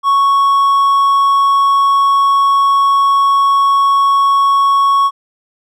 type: tone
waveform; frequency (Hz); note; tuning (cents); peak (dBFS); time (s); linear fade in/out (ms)
triangle; 1108.7; C#6; 0; -6; 0.03-5.11; 50
effects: none